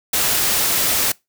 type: noise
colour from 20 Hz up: white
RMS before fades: -18 dBFS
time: 0.13-1.12 s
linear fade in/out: 5 ms
effects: noise-tail reverb RT60 0.2 s tail -23 dB re dry